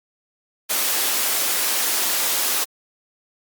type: high-pass noise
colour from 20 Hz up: white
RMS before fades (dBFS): -21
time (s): 0.69-2.65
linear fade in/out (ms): 20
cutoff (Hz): 320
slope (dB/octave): 12
effects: Opus 48 kbps